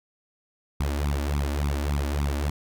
sawtooth tone with flanger, 71.7 Hz, D2, 41 cents flat, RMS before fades -26 dBFS, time 0.8-2.5 s, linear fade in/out 5 ms, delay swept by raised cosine 0.82 to 3.52 ms, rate 3.5 Hz, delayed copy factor +1, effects none

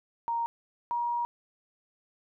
sine tone pair in turn, 932.3 / 951.3 Hz, A#5 / A#5, 0 / +35 cents, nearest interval unison, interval 35 cents, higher second, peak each -27 dBFS, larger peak neither, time 0.28-0.46 / 0.91-1.25 s, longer second, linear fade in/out 0 ms, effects none

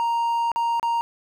triangle tone with dropouts, 932.3 Hz, A#5, in tune, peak -18 dBFS, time 0-1.01 s, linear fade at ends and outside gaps 0 ms, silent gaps 0.517-0.56 / 0.797-0.829 s, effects none

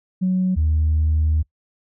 sine tone pair in turn, 185 / 77.78 Hz, F#3 / D#2, 0 / 0 cents, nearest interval octave + minor third, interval 1500 cents, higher first, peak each -15 / -14 dBFS, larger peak second, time 0.21-0.56 / 0.56-1.43 s, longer second, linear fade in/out 20 ms, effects noise-tail reverb RT60 0.1 s tail -22 dB re dry + tanh soft clip ceiling -12 dBFS

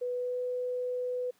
sine tone with pitch glide, 493.9 to 497.9 Hz, B4 to B4, 0 to +14 cents, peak -30 dBFS, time 0.01-1.31 s, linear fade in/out 10 ms, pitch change +14 cents, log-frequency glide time 0.14-0.39 s, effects pink hiss -67 dBFS RMS until 1.39 s + high-pass 200 Hz 12 dB/octave

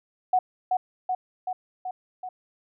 sine tone with echo, 739 Hz, F#5, 2 cents flat, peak -17 dBFS, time 0.33-0.39 s, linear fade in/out 5 ms, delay 380 ms, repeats 5, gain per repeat -3 dB, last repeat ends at 2.29 s, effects none

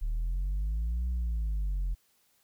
sine linear two-way sweep, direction up then down, 36.39 to 61.74 to 42.27 Hz, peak -25 dBFS, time 0.01-1.95 s, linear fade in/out 20 ms, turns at 1.09 s, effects tanh soft clip ceiling -27 dBFS + white hiss -69 dBFS RMS until 2.43 s

